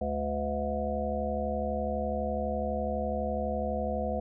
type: harmonic tone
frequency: 72 Hz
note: D2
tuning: 34 cents flat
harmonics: 1 / 3 / 5 / 7 / 9 / 10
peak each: -35 / -35 / -44 / -34 / -35 / -36 dBFS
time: 0.01-4.2 s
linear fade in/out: 5 ms
effects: none

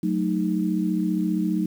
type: chord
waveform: sine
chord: D# diminished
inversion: first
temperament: equal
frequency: 185 / 220 / 311.1 Hz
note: F#3 / A3 / D#4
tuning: 0 / 0 / 0 cents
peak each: -24 / -27 / -25 dBFS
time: 0.03-1.66 s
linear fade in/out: 5 ms
effects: 8-bit

